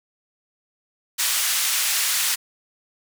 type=band-pass noise; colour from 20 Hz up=white; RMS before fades=-22 dBFS; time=1.18-2.36 s; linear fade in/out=20 ms; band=1400 to 12000 Hz; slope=12 dB/octave; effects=none